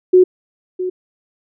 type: tone with echo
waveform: sine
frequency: 367 Hz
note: F#4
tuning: 14 cents flat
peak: -5 dBFS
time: 0.13-0.24 s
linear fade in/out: 10 ms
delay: 660 ms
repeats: 1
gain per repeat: -13 dB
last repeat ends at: 0.9 s
effects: none